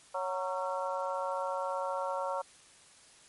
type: harmonic tone with a mistuned harmonic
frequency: 185 Hz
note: F#3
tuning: in tune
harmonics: 3 / 4 / 5 / 6 / 7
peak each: -35 / -41 / -36 / -40 / -41 dBFS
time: 0.14-2.42 s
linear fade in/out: 10 ms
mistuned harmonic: 7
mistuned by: +79 cents
effects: white hiss -58 dBFS RMS until 3.28 s + MP3 48 kbps